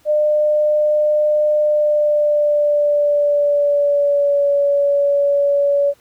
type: tone with pitch glide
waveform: sine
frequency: 602 to 568.2 Hz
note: D5 to C#5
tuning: +43 to +43 cents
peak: -12 dBFS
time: 0.05-5.94 s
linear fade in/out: 50 ms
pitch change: -100 cents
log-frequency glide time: 1.54-4.49 s
effects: pink hiss -55 dBFS RMS until 6 s